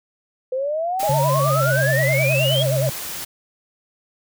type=exponential sweep; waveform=sine; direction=up; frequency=503 to 3322 Hz; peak=-20 dBFS; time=0.52-2.63 s; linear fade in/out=5 ms
type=noise; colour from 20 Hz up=white; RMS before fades=-30 dBFS; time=0.99-3.25 s; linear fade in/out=10 ms
type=tone with vibrato; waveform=sine; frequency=588 Hz; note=D5; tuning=2 cents sharp; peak=-20 dBFS; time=1.03-2.89 s; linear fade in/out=0 ms; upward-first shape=sine; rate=9.5 Hz; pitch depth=170 cents each way
type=tone with pitch glide; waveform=sine; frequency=140 to 133.29 Hz; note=C#3 to C3; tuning=+18 to +32 cents; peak=-19 dBFS; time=1.09-2.9 s; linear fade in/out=5 ms; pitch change=-86 cents; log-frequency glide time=1.35-1.7 s
effects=none